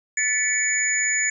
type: tone cluster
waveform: sine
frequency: 1744 / 1969 / 2244 / 6920 Hz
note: A6 / B6 / C#7 / A8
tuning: -16 / -6 / +21 / -30 cents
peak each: -26 / -30 / -26 / -22 dBFS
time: 0.17-1.3 s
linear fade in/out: 5 ms
effects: none